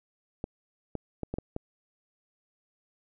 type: clicks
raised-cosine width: 2 ms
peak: -19 dBFS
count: 6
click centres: 0.441 / 0.953 / 1.233 / 1.34 / 1.385 / 1.564 s
effects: none